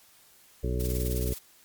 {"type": "harmonic tone", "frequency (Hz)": 62, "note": "B1", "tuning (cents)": 7, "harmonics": [1, 2, 3, 4, 5, 6, 7, 9], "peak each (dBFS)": [-28, -33, -39, -40, -41, -38, -36, -43], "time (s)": [0.63, 1.34], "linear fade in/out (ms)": 10}
{"type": "noise with tremolo", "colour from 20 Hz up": "blue", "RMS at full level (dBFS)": -36, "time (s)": [0.79, 1.39], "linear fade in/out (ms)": 20, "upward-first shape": "sine", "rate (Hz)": 19, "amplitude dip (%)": 60}
{"effects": ["white hiss -58 dBFS RMS until 1.64 s", "MP3 96 kbps"]}